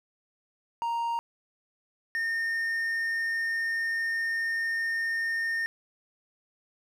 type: tone pair in turn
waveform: triangle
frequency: 932.3 / 1826.2 Hz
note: A#5 / A#6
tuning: 0 / -36 cents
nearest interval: octave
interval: 1164 cents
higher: second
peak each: -25 dBFS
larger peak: neither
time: 0.82-1.19 / 2.15-5.66 s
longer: second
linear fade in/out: 0 ms
effects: none